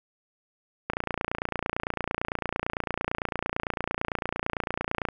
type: click train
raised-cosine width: 0.5 ms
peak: -12 dBFS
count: 122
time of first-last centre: 0.9-5.087 s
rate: 28.9 Hz
effects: none